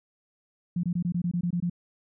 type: tone bursts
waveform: sine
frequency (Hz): 174.61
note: F3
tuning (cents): 0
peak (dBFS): -24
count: 10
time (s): 0.76-1.698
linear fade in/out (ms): 5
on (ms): 74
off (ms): 22
effects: none